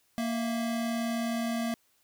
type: tone pair together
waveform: square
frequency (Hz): 232.9 / 659.3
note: A#3 / E5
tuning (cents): -1 / 0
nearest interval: octave + tritone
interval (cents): 1801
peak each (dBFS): -30 / -38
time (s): 0.18-1.74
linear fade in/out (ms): 0
effects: white hiss -69 dBFS RMS until 2.03 s